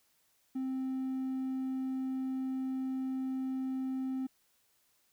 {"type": "tone", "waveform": "triangle", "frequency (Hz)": 262.2, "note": "C4", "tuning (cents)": 4, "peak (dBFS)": -30, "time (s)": [0.55, 4.27], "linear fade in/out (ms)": 10, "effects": ["tanh soft clip ceiling -26 dBFS", "white hiss -72 dBFS RMS until 5.12 s"]}